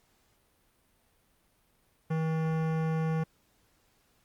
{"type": "tone with hard clipping", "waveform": "sine", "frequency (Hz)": 160, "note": "D#3", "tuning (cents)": 49, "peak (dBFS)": -29, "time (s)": [2.1, 3.24], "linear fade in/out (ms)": 10, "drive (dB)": 18, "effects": ["pink hiss -69 dBFS RMS until 4.24 s", "Opus 48 kbps"]}